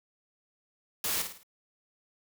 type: noise with echo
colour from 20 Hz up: white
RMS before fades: -31 dBFS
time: 1.04-1.22 s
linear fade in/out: 2 ms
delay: 53 ms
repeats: 4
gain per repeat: -7 dB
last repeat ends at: 1.432 s
effects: none